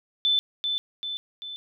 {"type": "tone with echo", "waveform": "sine", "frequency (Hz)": 3520, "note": "A7", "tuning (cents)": 0, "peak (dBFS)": -19, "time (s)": [0.25, 0.39], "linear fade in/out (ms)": 0, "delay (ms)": 390, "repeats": 3, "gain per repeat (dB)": -5, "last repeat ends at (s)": 1.56, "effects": []}